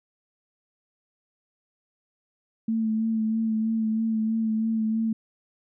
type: tone with vibrato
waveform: sine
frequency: 221.7 Hz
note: A3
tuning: 13 cents sharp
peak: -22 dBFS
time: 2.68-5.13 s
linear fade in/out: 5 ms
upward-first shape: sine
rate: 3.1 Hz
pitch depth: 25 cents each way
effects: none